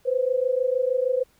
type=tone pair together; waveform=sine; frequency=498.1 / 524.6 Hz; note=B4 / C5; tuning=+15 / +4 cents; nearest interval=minor second; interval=89 cents; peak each=-23 dBFS; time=0.05-1.24 s; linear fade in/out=20 ms; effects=pink hiss -62 dBFS RMS until 1.39 s